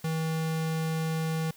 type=tone; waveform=square; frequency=160.5 Hz; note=E3; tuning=46 cents flat; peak=-28 dBFS; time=0.04-1.51 s; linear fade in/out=5 ms; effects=white hiss -55 dBFS RMS until 1.56 s